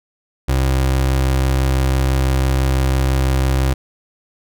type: tone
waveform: 30% pulse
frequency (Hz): 66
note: C2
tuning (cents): +16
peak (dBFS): -11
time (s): 0.48-3.74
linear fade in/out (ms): 10
effects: none